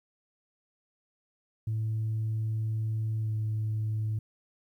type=tone with pitch glide; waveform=sine; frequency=110 to 108.55 Hz; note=A2 to A2; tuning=0 to -23 cents; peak=-26 dBFS; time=1.67-4.19 s; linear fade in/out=5 ms; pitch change=-23 cents; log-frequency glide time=3.2-3.32 s; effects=tanh soft clip ceiling -25 dBFS + 11-bit